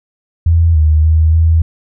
sine tone with pitch steps, 83.2 / 77.4 / 79.5 / 81.4 Hz, E2 / D#2 / D#2 / E2, +17 / -9 / +38 / -21 cents, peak -6 dBFS, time 0.46-1.62 s, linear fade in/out 5 ms, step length 290 ms, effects none

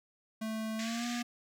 square tone with pitch glide, 220 to 239.9 Hz, A3 to A#3, 0 to +50 cents, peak -35 dBFS, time 0.41-1.23 s, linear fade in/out 10 ms, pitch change +150 cents, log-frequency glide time 0.77-1.06 s
pink band-pass noise, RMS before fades -43 dBFS, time 0.79-1.22 s, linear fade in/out 2 ms, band 1500 to 7900 Hz, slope 96 dB/octave
effects none

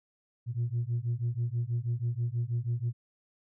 sine beating tone pair, 115.9 / 122.1 Hz, A#2 / B2, -10 / -19 cents, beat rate 6.2 Hz, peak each -30 dBFS, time 0.46-2.93 s, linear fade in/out 50 ms, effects tanh soft clip ceiling -24 dBFS

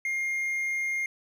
triangle tone, 2124 Hz, C7, 25 cents sharp, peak -25 dBFS, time 0.05-1.06 s, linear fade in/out 2 ms, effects none

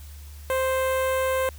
sawtooth tone with notch filter, 523.3 Hz, C5, in tune, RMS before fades -24 dBFS, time 0.5-1.49 s, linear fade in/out 0 ms, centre 5000 Hz, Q 0.71, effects added 73 Hz sine -39 dBFS peak until 1.58 s + white hiss -51 dBFS RMS until 1.58 s

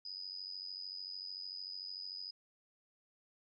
sine tone with amplitude modulation, 4978 Hz, D#8, in tune, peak -39 dBFS, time 0.05-2.31 s, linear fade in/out 5 ms, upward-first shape sine, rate 93.4 Hz, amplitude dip 80%, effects none

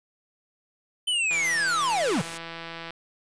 square linear sweep, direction down, 3079 to 123.47 Hz, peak -23 dBFS, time 1.07-2.22 s, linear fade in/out 10 ms
click train, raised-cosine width 0.3 ms, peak -21 dBFS, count 266, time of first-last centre 1.31-2.906 s, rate 166 Hz
white noise, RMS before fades -38 dBFS, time 1.32-2.38 s, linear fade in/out 10 ms
effects resampled to 22050 Hz

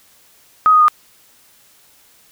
sine tone with pitch steps, 1259 / 1242.4 / 1226 Hz, D#6 / D#6 / D#6, +20 / -3 / -26 cents, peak -7 dBFS, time 0.66-0.882 s, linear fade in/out 0 ms, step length 74 ms, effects white hiss -51 dBFS RMS until 2.31 s

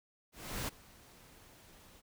pink noise with ADSR envelope, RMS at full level -37 dBFS, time 0.32-2.02 s, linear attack 360 ms, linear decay 15 ms, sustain -22 dB, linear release 37 ms, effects none

